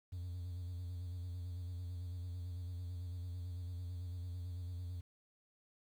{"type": "tone with vibrato", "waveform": "triangle", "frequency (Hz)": 88.9, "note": "F2", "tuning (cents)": 31, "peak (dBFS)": -38, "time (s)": [0.12, 5.01], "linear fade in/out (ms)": 10, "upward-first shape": "square", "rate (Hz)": 9, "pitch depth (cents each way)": 42, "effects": ["tanh soft clip ceiling -35 dBFS", "11-bit"]}